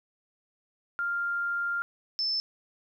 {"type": "tone pair in turn", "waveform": "sine", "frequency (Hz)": [1396.9, 5274], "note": ["F6", "E8"], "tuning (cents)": [0, 0], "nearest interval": "octave + major seventh", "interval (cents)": 2300, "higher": "second", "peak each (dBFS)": [-27, -26], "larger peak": "second", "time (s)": [[0.99, 1.82], [2.19, 2.4]], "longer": "first", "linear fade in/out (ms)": 0, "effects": ["11-bit"]}